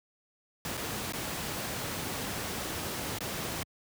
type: noise with dropouts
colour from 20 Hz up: pink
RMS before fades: -35 dBFS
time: 0.65-3.63 s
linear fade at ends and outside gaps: 1 ms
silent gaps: 0.771-0.775 / 1.123-1.134 / 3.186-3.206 s
effects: high-pass 80 Hz 12 dB/octave